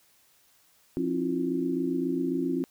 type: tone cluster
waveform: sine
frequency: 175.8 / 268.4 / 324.7 / 352.1 Hz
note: F3 / C4 / E4 / F4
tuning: +12 / +44 / -26 / +14 cents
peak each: -36 / -28 / -33 / -31 dBFS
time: 0.97-2.64 s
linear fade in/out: 0 ms
effects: white hiss -63 dBFS RMS until 2.7 s